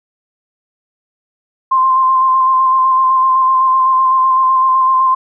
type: tone with vibrato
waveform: sine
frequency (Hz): 1046.5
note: C6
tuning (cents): 0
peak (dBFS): -8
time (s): 1.71-5.15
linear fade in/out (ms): 10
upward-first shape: square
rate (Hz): 7.9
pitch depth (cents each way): 16
effects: none

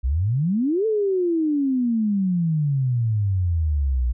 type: exponential two-way sweep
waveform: sine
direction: up then down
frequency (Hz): 58.27 to 448.8 to 58.27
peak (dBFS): -18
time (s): 0.03-4.13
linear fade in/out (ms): 20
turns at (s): 0.86
effects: none

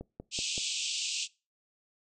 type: click train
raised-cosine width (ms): 2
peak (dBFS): -27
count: 4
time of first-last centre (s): 0.01-0.579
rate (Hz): 5.27
type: band-pass noise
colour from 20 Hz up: pink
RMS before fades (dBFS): -34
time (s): 0.31-1.28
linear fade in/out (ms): 50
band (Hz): 2500 to 8100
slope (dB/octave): 96
effects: noise-tail reverb RT60 0.3 s tail -23 dB re dry

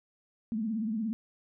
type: tone with vibrato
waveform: sine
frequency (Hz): 219.7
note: A3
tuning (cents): -2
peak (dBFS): -29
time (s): 0.52-1.13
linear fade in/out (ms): 0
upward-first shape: triangle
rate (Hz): 17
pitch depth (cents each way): 130
effects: none

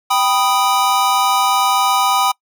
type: chord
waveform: square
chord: G augmented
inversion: none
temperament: equal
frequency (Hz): 784 / 987.8 / 1244.5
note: G5 / B5 / D#6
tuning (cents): 0 / 0 / 0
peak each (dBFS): -18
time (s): 0.1-2.32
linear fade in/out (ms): 10
effects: noise-tail reverb RT60 0.1 s tail -25 dB re dry

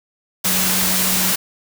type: tone in noise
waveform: sine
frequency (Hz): 185.3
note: F#3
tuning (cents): +3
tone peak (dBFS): -25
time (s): 0.45-1.33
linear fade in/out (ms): 10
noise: white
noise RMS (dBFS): -18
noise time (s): 0.44-1.36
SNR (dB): -10
effects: none

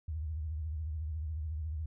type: tone with vibrato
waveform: sine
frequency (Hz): 77.78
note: D#2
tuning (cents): 0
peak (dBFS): -34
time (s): 0.08-1.86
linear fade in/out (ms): 5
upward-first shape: triangle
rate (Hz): 14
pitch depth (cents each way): 150
effects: none

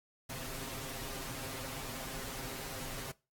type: noise with comb filter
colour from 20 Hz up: pink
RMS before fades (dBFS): -42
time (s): 0.29-3.12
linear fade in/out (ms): 10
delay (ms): 7.5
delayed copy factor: +0.95
effects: noise-tail reverb RT60 0.3 s tail -23 dB re dry + AAC 64 kbps

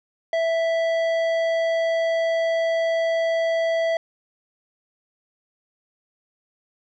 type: tone with tanh clipping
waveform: sine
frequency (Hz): 659.3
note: E5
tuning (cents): 0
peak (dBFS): -21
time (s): 0.33-3.97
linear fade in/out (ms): 2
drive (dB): 12
effects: none

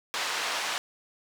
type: band-pass noise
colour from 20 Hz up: pink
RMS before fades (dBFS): -31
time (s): 0.14-0.78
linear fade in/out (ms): 0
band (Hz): 880 to 5700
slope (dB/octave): 12
effects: none

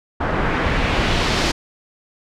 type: noise with low-pass filter sweep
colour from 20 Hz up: pink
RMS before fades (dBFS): -19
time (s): 0.2-1.52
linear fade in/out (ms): 10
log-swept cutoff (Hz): 1300 to 5400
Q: 1.1
effects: none

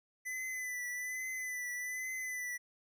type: tone with vibrato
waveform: square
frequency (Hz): 2002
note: B6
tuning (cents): +23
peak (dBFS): -38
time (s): 0.25-2.58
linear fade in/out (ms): 20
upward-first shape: triangle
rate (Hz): 1.2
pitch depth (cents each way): 41
effects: none

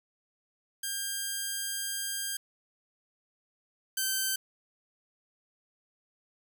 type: tone pair in turn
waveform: 5% pulse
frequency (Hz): 1600 / 1548.2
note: G6 / G6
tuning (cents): +35 / -22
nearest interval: minor second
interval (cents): 57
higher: first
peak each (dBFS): -21 / -17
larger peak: second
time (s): 0.83-2.37 / 3.97-4.36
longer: first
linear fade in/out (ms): 5
effects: none

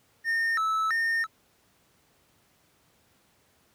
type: tone with vibrato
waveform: triangle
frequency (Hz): 1545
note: G6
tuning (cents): -26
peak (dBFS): -22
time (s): 0.24-1.27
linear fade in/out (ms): 50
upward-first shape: square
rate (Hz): 1.5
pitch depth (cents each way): 290
effects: pink hiss -65 dBFS RMS until 3.74 s + high-pass 80 Hz 12 dB/octave

